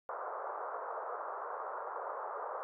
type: band-pass noise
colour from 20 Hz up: white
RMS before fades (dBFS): -41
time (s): 0.09-2.63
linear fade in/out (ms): 0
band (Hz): 440 to 1300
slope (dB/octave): 48
effects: none